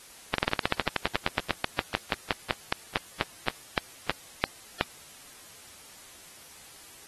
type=slowing click train; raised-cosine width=0.3 ms; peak=-7 dBFS; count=30; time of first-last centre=0.34-4.811 s; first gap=43 ms; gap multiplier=1.08; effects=white hiss -50 dBFS RMS until 7.07 s + AAC 32 kbps